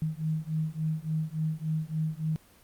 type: beating tone pair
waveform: sine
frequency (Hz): 155.56 / 159.06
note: D#3 / D#3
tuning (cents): 0 / +38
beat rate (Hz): 3.5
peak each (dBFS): -31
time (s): 0.02-2.36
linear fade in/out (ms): 0
effects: pink hiss -58 dBFS RMS until 2.63 s + Opus 24 kbps